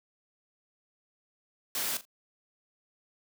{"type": "noise with echo", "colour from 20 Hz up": "white", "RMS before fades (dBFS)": -32, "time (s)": [1.75, 1.97], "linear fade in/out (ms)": 2, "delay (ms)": 41, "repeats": 2, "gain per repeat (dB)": -14, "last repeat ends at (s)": 2.052, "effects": ["high-pass 150 Hz 12 dB/octave"]}